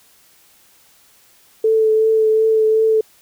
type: tone with vibrato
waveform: sine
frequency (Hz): 439.4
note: A4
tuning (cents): -2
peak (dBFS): -11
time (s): 1.64-3.01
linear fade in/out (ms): 5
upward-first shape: triangle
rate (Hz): 2.7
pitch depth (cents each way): 18
effects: white hiss -52 dBFS RMS until 3.21 s